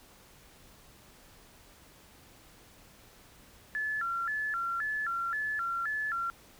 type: tone with vibrato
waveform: sine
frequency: 1538 Hz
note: G6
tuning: 33 cents flat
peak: -30 dBFS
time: 3.75-6.3 s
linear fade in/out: 0 ms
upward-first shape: square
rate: 1.9 Hz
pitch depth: 200 cents each way
effects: pink hiss -57 dBFS RMS until 6.59 s